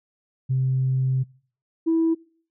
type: tone pair in turn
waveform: sine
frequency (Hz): 130.81 / 327.1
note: C3 / E4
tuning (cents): 0 / -13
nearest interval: octave + major third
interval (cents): 1587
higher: second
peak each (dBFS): -18 / -16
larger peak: second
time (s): 0.49-1.24 / 1.86-2.15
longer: first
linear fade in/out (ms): 20
effects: noise-tail reverb RT60 0.5 s tail -24 dB re dry + tanh soft clip ceiling -14 dBFS